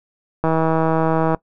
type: click train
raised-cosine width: 1 ms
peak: -5 dBFS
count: 147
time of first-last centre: 0.44-1.347 s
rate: 161 Hz
effects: noise-tail reverb RT60 0.1 s tail -20 dB re dry